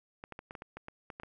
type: clicks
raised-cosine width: 0.5 ms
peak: -28 dBFS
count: 11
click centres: 0.239 / 0.323 / 0.391 / 0.509 / 0.552 / 0.621 / 0.77 / 0.884 / 1.102 / 1.199 / 1.234 s
effects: none